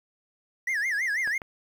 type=tone with vibrato; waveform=triangle; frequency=1871 Hz; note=A#6; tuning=6 cents sharp; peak=-23 dBFS; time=0.67-1.38 s; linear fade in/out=5 ms; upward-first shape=sine; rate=6.1 Hz; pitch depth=230 cents each way
type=clicks; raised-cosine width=0.5 ms; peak=-24 dBFS; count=2; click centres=1.275 / 1.418 s
effects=9-bit